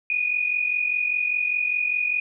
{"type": "tone pair together", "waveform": "sine", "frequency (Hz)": [2429, 2474], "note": ["D#7", "D#7"], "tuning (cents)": [-42, -10], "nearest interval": "unison", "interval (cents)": 32, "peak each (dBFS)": [-27, -22], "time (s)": [0.1, 2.2], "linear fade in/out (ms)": 2, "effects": []}